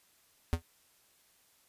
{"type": "tone with exponential decay", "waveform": "square", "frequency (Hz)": 83.2, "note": "E2", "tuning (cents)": 17, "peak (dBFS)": -22, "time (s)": [0.53, 0.62], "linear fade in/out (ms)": 0, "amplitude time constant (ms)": 18, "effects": ["white hiss -67 dBFS RMS until 1.68 s", "resampled to 32000 Hz"]}